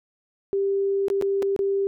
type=tone with dropouts; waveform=sine; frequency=394.4 Hz; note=G4; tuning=11 cents sharp; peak=-20 dBFS; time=0.53-1.87 s; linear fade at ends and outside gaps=0 ms; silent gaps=1.083-1.101 / 1.213-1.223 / 1.423-1.427 / 1.563-1.591 s; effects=none